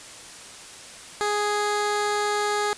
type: tone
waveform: 15% pulse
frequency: 415.3 Hz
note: G#4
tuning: in tune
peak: -16 dBFS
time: 1.21-2.73 s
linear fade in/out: 0 ms
effects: white hiss -42 dBFS RMS until 2.77 s + resampled to 22050 Hz